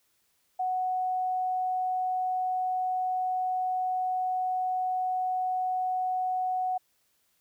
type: tone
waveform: sine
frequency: 740 Hz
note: F#5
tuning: in tune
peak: -26 dBFS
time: 0.59-6.78 s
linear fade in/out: 10 ms
effects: white hiss -71 dBFS RMS until 7.4 s